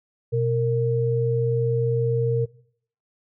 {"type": "tone pair together", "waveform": "sine", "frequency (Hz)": [123.47, 461.3], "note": ["B2", "A#4"], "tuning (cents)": [0, -18], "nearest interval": "octave + major seventh", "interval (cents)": 2282, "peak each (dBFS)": -22, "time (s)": [0.32, 2.46], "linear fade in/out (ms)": 20, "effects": ["noise-tail reverb RT60 0.6 s tail -20 dB re dry"]}